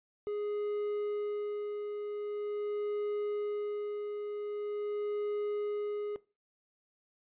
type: tone with tremolo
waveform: triangle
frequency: 415.3 Hz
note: G#4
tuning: in tune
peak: -29 dBFS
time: 0.27-6.16 s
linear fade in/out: 0 ms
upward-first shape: sine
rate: 0.44 Hz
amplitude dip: 40%
effects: noise-tail reverb RT60 0.3 s tail -19 dB re dry + resampled to 8000 Hz